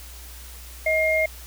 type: tone pair together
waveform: sine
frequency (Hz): 633.9 / 2128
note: D#5 / C7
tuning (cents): +32 / +29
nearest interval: octave + major sixth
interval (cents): 2097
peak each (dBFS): -21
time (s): 0.86-1.26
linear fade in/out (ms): 5
effects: added 60 Hz sine -40 dBFS peak until 1.46 s + white hiss -44 dBFS RMS until 1.46 s